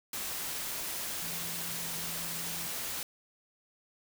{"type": "tone in noise", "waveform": "sine", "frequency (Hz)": 168.7, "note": "E3", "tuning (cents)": 40, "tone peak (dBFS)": -47, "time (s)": [1.22, 2.67], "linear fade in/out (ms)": 2, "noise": "white", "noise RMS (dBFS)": -37, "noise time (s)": [0.13, 3.03], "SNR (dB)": -13, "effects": []}